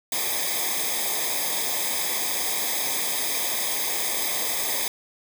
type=noise with comb filter; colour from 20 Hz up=white; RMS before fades=-26 dBFS; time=0.12-4.88 s; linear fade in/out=2 ms; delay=0.7 ms; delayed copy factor=-0.95; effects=none